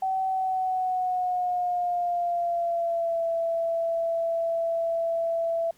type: tone with pitch glide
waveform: sine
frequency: 761 to 666.3 Hz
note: F#5 to E5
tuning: +48 to +18 cents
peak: -23 dBFS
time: 0.02-5.71 s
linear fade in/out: 5 ms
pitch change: -230 cents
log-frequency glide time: 0.27-3.23 s
effects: pink hiss -60 dBFS RMS until 5.77 s + MP3 96 kbps